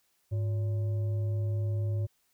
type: tone with frequency modulation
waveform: sine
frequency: 103.83 Hz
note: G#2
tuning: in tune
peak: -27 dBFS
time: 0.31-2.07 s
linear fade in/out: 20 ms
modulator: 463 Hz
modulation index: 0.24
effects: white hiss -72 dBFS RMS until 2.33 s